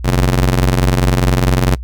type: ring-modulated tone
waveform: sawtooth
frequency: 90.5 Hz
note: F#2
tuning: 38 cents flat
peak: -4 dBFS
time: 0.04-1.76 s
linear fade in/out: 20 ms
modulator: 35.2 Hz
effects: noise-tail reverb RT60 0.1 s tail -22 dB re dry + added 60 Hz sine -23 dBFS peak until 1.83 s